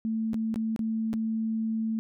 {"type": "tone with dropouts", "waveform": "sine", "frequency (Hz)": 222.3, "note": "A3", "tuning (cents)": 18, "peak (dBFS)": -26, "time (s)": [0.05, 1.99], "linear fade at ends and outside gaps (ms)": 0, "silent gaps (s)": [[0.333, 0.343], [0.542, 0.559], [0.762, 0.792], [1.131, 1.138]], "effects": []}